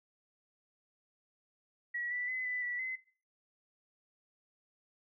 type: tone with pitch steps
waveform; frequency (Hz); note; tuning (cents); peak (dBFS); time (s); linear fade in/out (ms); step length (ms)
sine; 1924 / 1970 / 2027 / 1993 / 1955 / 2044; B6 / B6 / B6 / B6 / B6 / C7; -46 / -5 / +45 / +15 / -18 / -41; -34; 1.94-2.96; 10; 170
effects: noise-tail reverb RT60 0.4 s tail -19 dB re dry